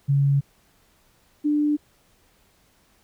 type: tone pair in turn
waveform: sine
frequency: 140 / 296.6 Hz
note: C#3 / D4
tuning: +18 / +17 cents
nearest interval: octave + minor second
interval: 1299 cents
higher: second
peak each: -16 / -18 dBFS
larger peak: first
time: 0.08-0.41 / 1.44-1.77 s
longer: neither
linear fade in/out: 20 ms
effects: pink hiss -61 dBFS RMS until 3.03 s